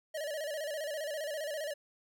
square tone with vibrato, 603 Hz, D5, 46 cents sharp, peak -36 dBFS, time 0.14-1.74 s, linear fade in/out 10 ms, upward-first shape square, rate 15 Hz, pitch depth 80 cents each way, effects none

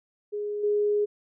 sine tone with level steps, 415.1 Hz, G#4, 1 cent flat, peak -28 / -21 dBFS, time 0.32-1.06 s, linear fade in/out 20 ms, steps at 0.63 s, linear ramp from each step 10 ms, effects none

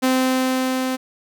sawtooth tone with level ramp, 258.8 Hz, C4, 19 cents flat, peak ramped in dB -11 to -17 dBFS, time 0.02-0.97 s, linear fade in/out 20 ms, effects none

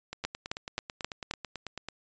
two click trains, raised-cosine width 0.2 ms, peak -13 / -20 dBFS, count 5 / 17, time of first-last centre 0.25-1.311 / 0.13-1.886 s, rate 3.77 / 9.11 Hz, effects resampled to 16000 Hz

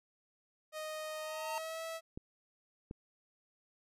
sawtooth tone with pitch glide, 621 to 652.3 Hz, D#5 to E5, -3 to -18 cents, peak -36 dBFS, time 0.72-2.01 s, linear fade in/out 50 ms, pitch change +85 cents, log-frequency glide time 1.23-1.84 s
square tone with exponential growth, 912 Hz, A#5, 38 cents flat, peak -36 dBFS, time 0.89-1.58 s, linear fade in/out 0 ms, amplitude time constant 150 ms
clicks, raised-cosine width 3 ms, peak -30 dBFS, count 2, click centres 2.175 / 2.911 s
effects resampled to 32000 Hz

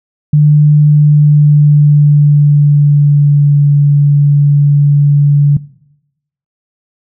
sine tone with pitch glide, 149 to 144.17 Hz, D3 to D3, +25 to -32 cents, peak -3 dBFS, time 0.33-5.57 s, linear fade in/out 5 ms, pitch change -57 cents, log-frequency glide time 0.81-3.67 s, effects noise-tail reverb RT60 0.9 s tail -21 dB re dry

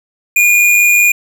square tone with amplitude modulation, 2432 Hz, D#7, 40 cents flat, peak -6 dBFS, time 0.36-1.12 s, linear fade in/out 5 ms, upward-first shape sine, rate 105 Hz, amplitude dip 30%, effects none

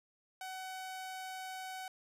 sawtooth tone, 752 Hz, F#5, 28 cents sharp, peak -38 dBFS, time 0.41-1.88 s, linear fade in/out 2 ms, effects resampled to 32000 Hz + 13-bit

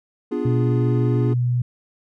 triangle chord, B diminished seventh, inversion none, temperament equal, 246.9 / 293.7 / 349.2 / 415.3 Hz, B3 / D4 / F4 / Ab4, 0 / 0 / 0 / 0 cents, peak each -25 dBFS, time 0.31-1.34 s, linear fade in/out 10 ms
sine tone, 122.6 Hz, B2, 12 cents flat, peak -17 dBFS, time 0.45-1.62 s, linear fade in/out 5 ms
effects none

